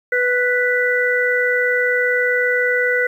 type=harmonic tone; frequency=493.9 Hz; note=B4; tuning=in tune; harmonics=1 / 3 / 4; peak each=-19 / -19 / -19 dBFS; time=0.12-3.07 s; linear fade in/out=5 ms; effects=8-bit